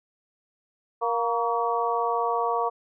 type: harmonic tone with a mistuned harmonic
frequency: 234.8 Hz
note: A#3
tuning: 13 cents sharp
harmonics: 2 / 3 / 4 / 5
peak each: -28 / -28 / -28 / -28 dBFS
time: 1.01-2.7 s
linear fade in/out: 20 ms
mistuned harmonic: 5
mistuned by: -59 cents
effects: none